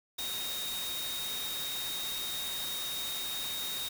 sine tone in noise, 3729 Hz, A#7, in tune, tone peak -36 dBFS, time 0.18-3.89 s, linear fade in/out 10 ms, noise white, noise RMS -39 dBFS, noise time 0.18-3.89 s, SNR 0 dB, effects none

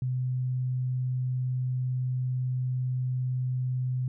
sine tone, 127.3 Hz, C3, 47 cents flat, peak -26 dBFS, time 0.02-4.08 s, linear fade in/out 2 ms, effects none

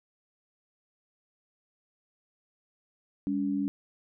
sine tone pair together, 200.3 / 283.3 Hz, G3 / C#4, +38 / +38 cents, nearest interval tritone, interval 600 cents, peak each -31 / -28 dBFS, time 3.27-3.68 s, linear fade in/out 0 ms, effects none

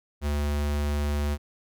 square tone, 73.1 Hz, D2, 7 cents flat, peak -25 dBFS, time 0.21-1.38 s, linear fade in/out 50 ms, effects none

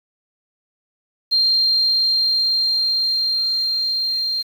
sine tone with level ramp, 4186 Hz, C8, in tune, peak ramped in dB -13 to -19 dBFS, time 1.31-4.43 s, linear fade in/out 20 ms, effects 7-bit

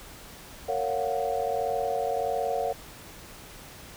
sine chord, Gb major seventh, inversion first, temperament equal with one note detuned, 459.5 / 554.4 / 698.5 / 740 Hz, Bb4 / Db5 / F5 / Gb5, -25 / 0 / 0 / 0 cents, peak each -31 dBFS, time 0.68-2.73 s, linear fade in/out 10 ms, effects pink hiss -46 dBFS RMS until 3.96 s

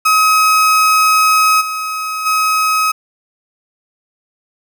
35% pulse tone with level steps, 1271 Hz, D#6, 36 cents sharp, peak -7 / -17 / -10 dBFS, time 0.05-2.92 s, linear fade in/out 10 ms, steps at 1.6 / 2.25 s, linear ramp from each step 20 ms, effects none

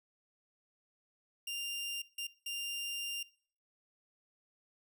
sawtooth tone bursts at uneven times, 2794 Hz, F7, in tune, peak -34 dBFS, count 3, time 1.47-2.02 / 2.18-2.27 / 2.46-3.23 s, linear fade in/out 5 ms, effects noise-tail reverb RT60 0.5 s tail -21 dB re dry

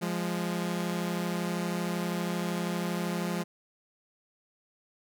sawtooth tone pair together, 174.2 / 206.9 Hz, F3 / G#3, -4 / -6 cents, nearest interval minor third, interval 298 cents, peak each -27 / -30 dBFS, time 0.01-3.44 s, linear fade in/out 20 ms, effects none

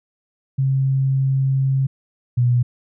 sine tone pair in turn, 134.4 / 122.32 Hz, C3 / B2, +47 / -16 cents, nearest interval major second, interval 163 cents, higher first, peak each -15 / -13 dBFS, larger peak second, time 0.58-1.87 / 2.37-2.63 s, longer first, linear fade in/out 10 ms, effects none

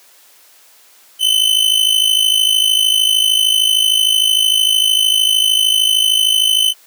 45% pulse tone with amplitude modulation, 3040 Hz, F#7, 46 cents sharp, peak -7 dBFS, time 1.19-6.74 s, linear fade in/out 50 ms, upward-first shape sine, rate 53.2 Hz, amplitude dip 70%, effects white hiss -47 dBFS RMS until 6.86 s + high-pass 400 Hz 12 dB/octave

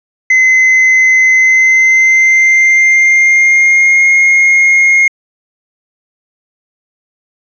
triangle tone with pitch glide, 2048 to 2142 Hz, C7 to C7, -38 to +40 cents, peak -3 dBFS, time 0.3-5.08 s, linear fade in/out 5 ms, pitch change +78 cents, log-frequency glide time 1.33-4.09 s, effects resampled to 16000 Hz

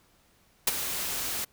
white noise with ADSR envelope, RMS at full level -21 dBFS, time 0.67-1.45 s, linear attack 5 ms, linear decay 26 ms, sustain -11 dB, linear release 10 ms, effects pink hiss -64 dBFS RMS until 1.52 s

